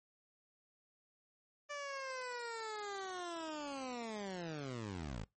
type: linear sweep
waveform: 15% pulse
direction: down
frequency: 587.3 to 46.25 Hz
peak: -35 dBFS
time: 1.69-5.25 s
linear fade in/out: 20 ms
effects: noise-tail reverb RT60 0.2 s tail -23 dB re dry + MP3 32 kbps